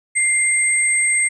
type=tone pair together; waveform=sine; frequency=2097 / 8381 Hz; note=C7 / C9; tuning=+3 / +2 cents; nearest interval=2 octaves; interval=2399 cents; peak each=-17 / -17 dBFS; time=0.15-1.29 s; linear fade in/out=20 ms; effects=none